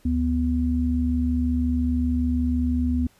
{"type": "tone pair together", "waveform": "sine", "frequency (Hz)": [74, 247.5], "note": ["D2", "B3"], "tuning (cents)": [14, 4], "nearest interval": "octave + major sixth", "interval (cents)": 2090, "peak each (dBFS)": [-23, -22], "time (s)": [0.05, 3.07], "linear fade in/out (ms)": 5, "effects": ["pink hiss -59 dBFS RMS until 3.19 s", "resampled to 32000 Hz"]}